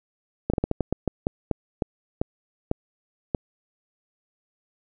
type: slowing click train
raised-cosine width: 2 ms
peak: -9 dBFS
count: 14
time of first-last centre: 0.5-3.348 s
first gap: 36 ms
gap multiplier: 1.27
effects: none